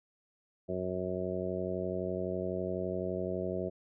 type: harmonic tone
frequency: 91.9 Hz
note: F#2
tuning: 11 cents flat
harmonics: 1 / 2 / 3 / 4 / 5 / 6 / 7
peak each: -43 / -39 / -45 / -37 / -41 / -40 / -39 dBFS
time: 0.68-3.7 s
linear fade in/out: 20 ms
effects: none